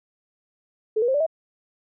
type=tone with pitch steps; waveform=sine; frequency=434 / 478.8 / 528.2 / 582.7 / 642.8 Hz; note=A4 / A#4 / C5 / D5 / E5; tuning=-24 / +46 / +16 / -14 / -44 cents; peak=-18 dBFS; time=0.96-1.265 s; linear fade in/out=10 ms; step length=61 ms; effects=none